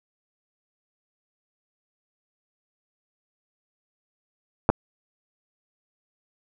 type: clicks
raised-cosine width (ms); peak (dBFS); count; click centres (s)
1; -3; 2; 4.691 / 4.7
effects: none